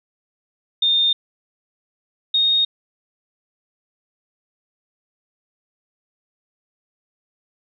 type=tone pair in turn; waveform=sine; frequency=3639 / 3713 Hz; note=A#7 / A#7; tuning=-42 / -8 cents; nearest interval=unison; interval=34 cents; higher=second; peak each=-14 dBFS; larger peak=neither; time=0.82-1.13 / 2.34-2.65 s; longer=neither; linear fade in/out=5 ms; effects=none